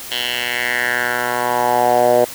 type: tone with band-pass filter sweep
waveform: 10% pulse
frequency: 122.1 Hz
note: B2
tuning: 19 cents flat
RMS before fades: -17 dBFS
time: 0.11-2.25 s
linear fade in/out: 10 ms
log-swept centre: 3300 to 560 Hz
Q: 3.4
effects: white hiss -32 dBFS RMS until 2.34 s